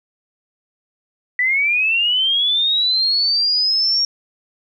sine linear sweep, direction up, 1954 to 5588 Hz, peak -14 dBFS, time 1.39-4.05 s, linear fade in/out 2 ms, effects 9-bit

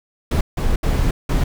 brown noise bursts at uneven times, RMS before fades -17 dBFS, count 4, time 0.31-0.41 / 0.57-0.76 / 0.83-1.11 / 1.29-1.44 s, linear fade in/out 5 ms, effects none

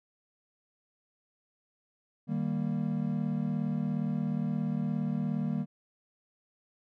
triangle chord, Eb major, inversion none, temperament equal with one note detuned, 153.69 / 196 / 233.1 Hz, Eb3 / G3 / Bb3, -21 / 0 / 0 cents, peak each -31 dBFS, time 2.27-5.66 s, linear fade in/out 50 ms, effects none

